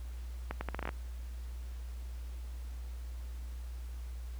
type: accelerating click train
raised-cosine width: 0.5 ms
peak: -21 dBFS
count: 9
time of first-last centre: 0.51-0.891 s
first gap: 100 ms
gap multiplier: 0.77
effects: added 60 Hz sine -39 dBFS peak until 4.39 s + pink hiss -59 dBFS RMS until 4.39 s